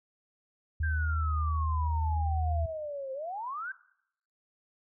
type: tone with pitch glide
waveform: sine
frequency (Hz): 77.78 to 78.73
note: D#2 to D#2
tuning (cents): 0 to +21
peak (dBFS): -27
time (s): 0.8-2.66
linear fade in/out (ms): 5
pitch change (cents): +21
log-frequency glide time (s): 1.6-2.17
type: exponential two-way sweep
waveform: sine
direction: down then up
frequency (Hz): 1600 to 522 to 1600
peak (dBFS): -34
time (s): 0.83-3.72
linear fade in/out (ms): 5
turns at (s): 3.13
effects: noise-tail reverb RT60 0.7 s tail -18 dB re dry